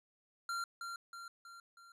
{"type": "tone with echo", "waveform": "square", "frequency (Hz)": 1379, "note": "F6", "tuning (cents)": -22, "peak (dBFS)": -37, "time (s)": [0.49, 0.64], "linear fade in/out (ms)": 2, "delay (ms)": 320, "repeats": 4, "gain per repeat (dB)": -5, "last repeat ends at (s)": 1.92, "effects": ["low-pass 10000 Hz 12 dB/octave"]}